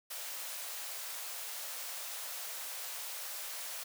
white high-pass noise, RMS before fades -42 dBFS, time 0.1-3.84 s, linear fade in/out 10 ms, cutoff 490 Hz, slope 48 dB/octave, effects none

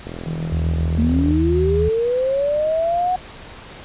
click train, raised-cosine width 2 ms, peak -17 dBFS, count 53, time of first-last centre 0.07-1.308 s, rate 42 Hz
sine tone, 160 Hz, D#3, 49 cents sharp, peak -23 dBFS, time 0.25-1.9 s, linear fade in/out 20 ms
sine tone with vibrato, 77.78 Hz, D#2, in tune, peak -18 dBFS, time 0.52-1.89 s, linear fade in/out 5 ms, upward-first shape sine, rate 2.8 Hz, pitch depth 17 cents each way
sine linear sweep, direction up, 221.2 to 740 Hz, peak -16 dBFS, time 0.98-3.16 s, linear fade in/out 5 ms
effects pink hiss -38 dBFS RMS until 3.84 s + resampled to 8000 Hz

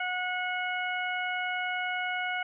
harmonic tone, 730 Hz, F#5, 24 cents flat, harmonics 1 / 2 / 3 / 4, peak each -34 / -33 / -34 / -40 dBFS, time 0-2.43 s, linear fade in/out 5 ms, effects none

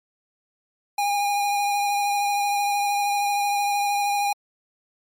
square tone with vibrato, 813 Hz, G#5, 37 cents flat, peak -21 dBFS, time 0.98-4.33 s, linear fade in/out 5 ms, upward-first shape triangle, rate 13 Hz, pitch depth 20 cents each way, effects MP3 64 kbps

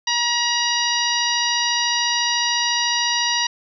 harmonic tone, 954 Hz, A#5, 40 cents sharp, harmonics 1 / 2 / 3 / 4 / 5 / 6, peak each -25 / -25 / -25 / -25 / -25 / -25 dBFS, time 0.07-3.47 s, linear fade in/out 5 ms, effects none

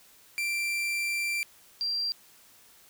40% pulse / sine tone pair in turn, 2356 / 4732 Hz, D7 / D8, +5 / +12 cents, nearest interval octave, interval 1207 cents, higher second, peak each -27 dBFS, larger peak neither, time 0.38-1.43 / 1.81-2.12 s, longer first, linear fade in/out 0 ms, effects white hiss -57 dBFS RMS until 2.89 s

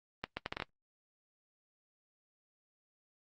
accelerating click train, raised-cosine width 0.3 ms, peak -19 dBFS, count 7, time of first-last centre 0.24-0.622 s, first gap 130 ms, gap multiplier 0.7, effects noise-tail reverb RT60 0.1 s tail -21 dB re dry + Opus 24 kbps

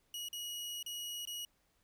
sawtooth tone with dropouts, 2904 Hz, F#7, 33 cents flat, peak -37 dBFS, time 0.14-1.45 s, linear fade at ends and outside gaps 2 ms, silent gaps 0.286-0.329 / 0.828-0.862 / 1.253-1.273 s, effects pink hiss -75 dBFS RMS until 1.83 s

